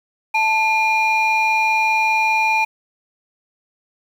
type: tone pair together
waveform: sine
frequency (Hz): 880 / 2415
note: A5 / D7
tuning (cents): 0 / +48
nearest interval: octave + perfect fourth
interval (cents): 1748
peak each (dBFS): -15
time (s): 0.34-2.65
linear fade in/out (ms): 10
effects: tanh soft clip ceiling -11 dBFS + 7-bit